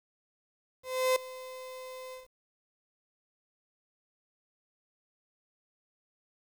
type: tone with ADSR envelope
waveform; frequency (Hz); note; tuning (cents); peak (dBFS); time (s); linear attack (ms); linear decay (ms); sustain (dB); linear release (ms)
35% pulse; 514; C5; -31; -21; 0.83-2.28; 330; 4; -19; 140
effects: 10-bit